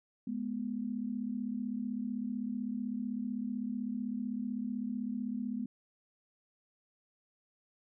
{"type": "tone pair together", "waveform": "sine", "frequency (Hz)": [210.3, 246.1], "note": ["G#3", "B3"], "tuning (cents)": [22, -6], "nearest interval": "minor third", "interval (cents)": 272, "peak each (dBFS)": [-37, -36], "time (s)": [0.27, 5.66], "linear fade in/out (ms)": 5, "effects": []}